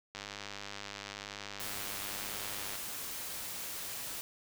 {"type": "click train", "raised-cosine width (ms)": 0.2, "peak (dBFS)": -24, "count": 264, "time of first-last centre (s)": [0.15, 2.754], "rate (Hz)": 101}
{"type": "noise", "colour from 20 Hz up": "white", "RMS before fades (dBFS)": -41, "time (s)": [1.6, 4.21], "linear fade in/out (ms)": 0}
{"effects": []}